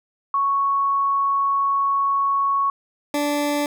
sine / 20% pulse tone pair in turn, 1108.7 / 291.5 Hz, C#6 / D4, 0 / -13 cents, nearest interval octave + major seventh, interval 2313 cents, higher first, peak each -17 / -15 dBFS, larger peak second, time 0.34-2.7 / 3.14-3.66 s, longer first, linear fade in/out 2 ms, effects none

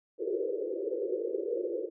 white band-pass noise, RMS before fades -33 dBFS, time 0.18-1.9 s, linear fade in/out 50 ms, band 340 to 520 Hz, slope 96 dB/octave, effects none

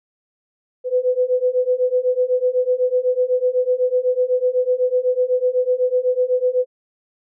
sine beating tone pair, 498.5 / 506.5 Hz, B4 / B4, +16 / +44 cents, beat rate 8 Hz, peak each -19 / -18 dBFS, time 0.84-6.66 s, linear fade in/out 50 ms, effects none

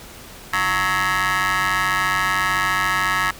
20% pulse ring-modulated tone, 192.4 Hz, G3, 32 cents flat, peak -10 dBFS, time 0.53-3.31 s, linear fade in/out 5 ms, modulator 1490 Hz, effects pink hiss -40 dBFS RMS until 3.39 s

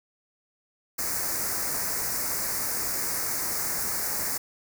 white band-stop noise, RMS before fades -29 dBFS, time 0.98-4.38 s, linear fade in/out 10 ms, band 2200 to 4700 Hz, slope 48 dB/octave, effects none

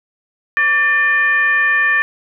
sine tone with frequency modulation, 1786 Hz, A6, 25 cents sharp, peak -11 dBFS, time 0.57-2.02 s, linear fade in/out 0 ms, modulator 635 Hz, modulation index 0.58, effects none

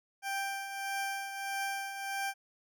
20% pulse tone with tremolo, 787 Hz, G5, 7 cents sharp, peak -27 dBFS, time 0.22-2.34 s, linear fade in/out 50 ms, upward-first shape triangle, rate 1.6 Hz, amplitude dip 60%, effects none

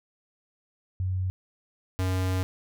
sine / square tone pair in turn, 92.9 / 92.9 Hz, F#2 / F#2, +7 / +7 cents, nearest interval unison, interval 0 cents, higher neither, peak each -25 dBFS, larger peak neither, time 1-1.3 / 1.99-2.43 s, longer second, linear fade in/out 0 ms, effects none

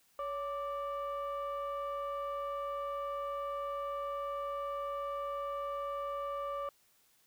sine tone pair together, 562.8 / 1174.7 Hz, C#5 / D6, +26 / 0 cents, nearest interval octave + minor second, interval 1274 cents, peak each -36 / -36 dBFS, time 0.19-6.69 s, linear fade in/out 2 ms, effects tanh soft clip ceiling -32 dBFS + white hiss -69 dBFS RMS until 7.26 s

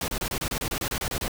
pink noise bursts, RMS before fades -29 dBFS, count 13, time 0.01-1.281 s, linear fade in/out 2 ms, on 71 ms, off 29 ms, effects none

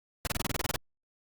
pink noise bursts, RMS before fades -30 dBFS, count 11, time 0.25-0.76 s, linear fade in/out 0 ms, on 20 ms, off 29 ms, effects Opus 48 kbps

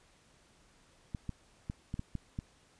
clicks, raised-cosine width 5 ms, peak -24 dBFS, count 7, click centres 1.148 / 1.293 / 1.699 / 1.941 / 1.994 / 2.153 / 2.389 s, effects pink hiss -65 dBFS RMS until 2.79 s + resampled to 22050 Hz

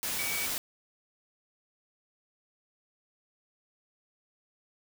sine tone in noise, 2273 Hz, C#7, 43 cents sharp, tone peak -35 dBFS, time 0.19-0.46 s, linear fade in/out 0 ms, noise white, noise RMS -33 dBFS, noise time 0.03-0.58 s, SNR -5 dB, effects none

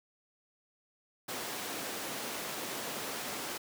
pink high-pass noise, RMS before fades -39 dBFS, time 1.28-3.58 s, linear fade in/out 10 ms, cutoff 270 Hz, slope 12 dB/octave, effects none

